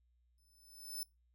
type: tone with exponential growth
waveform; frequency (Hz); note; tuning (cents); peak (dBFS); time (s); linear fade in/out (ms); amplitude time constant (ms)
10% pulse; 5274; E8; 0; -32; 0.38-1.03; 1; 140
effects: noise-tail reverb RT60 0.2 s tail -23 dB re dry + added 60 Hz sine -70 dBFS peak until 1.34 s